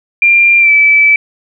sine tone with pitch glide, 2385 to 2309 Hz, D7 to D7, +26 to -30 cents, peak -4 dBFS, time 0.22-1.16 s, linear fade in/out 2 ms, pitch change -56 cents, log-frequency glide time 0.59-0.71 s, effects none

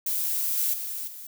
violet noise with level steps, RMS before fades -27 / -25 / -33 / -41 dBFS, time 0.06-1.27 s, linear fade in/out 5 ms, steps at 0.57 / 0.73 / 1.07 s, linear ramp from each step 10 ms, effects none

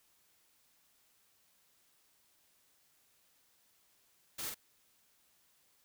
white noise with echo, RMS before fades -41 dBFS, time 4.38-4.5 s, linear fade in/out 10 ms, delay 46 ms, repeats 1, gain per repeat -3 dB, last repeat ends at 4.546 s, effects white hiss -71 dBFS RMS until 5.84 s

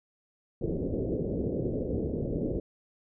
white low-pass noise, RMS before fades -31 dBFS, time 0.61-2.6 s, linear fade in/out 5 ms, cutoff 510 Hz, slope 48 dB/octave, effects none

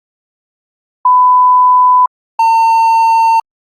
sine / triangle tone pair in turn, 1000 / 906.2 Hz, B5 / A#5, +21 / -49 cents, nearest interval major second, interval 170 cents, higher first, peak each -4 dBFS, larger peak neither, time 1.05-2.06 / 2.39-3.4 s, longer neither, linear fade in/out 5 ms, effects Opus 48 kbps

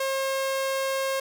sawtooth tone, 537 Hz, C5, 45 cents sharp, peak -21 dBFS, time 0-1.2 s, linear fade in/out 5 ms, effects none

